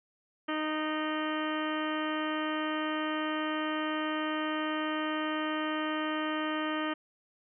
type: harmonic tone with a mistuned harmonic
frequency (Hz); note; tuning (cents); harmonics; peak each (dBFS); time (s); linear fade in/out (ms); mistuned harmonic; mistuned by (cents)
309.2; D#4; -11; 1 / 2 / 3 / 4 / 5 / 6 / 7 / 8 / 9 / 10; -33 / -38 / -41 / -37 / -42 / -40 / -48 / -48 / -46 / -43; 0.48-6.94; 10; 8; -46
effects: none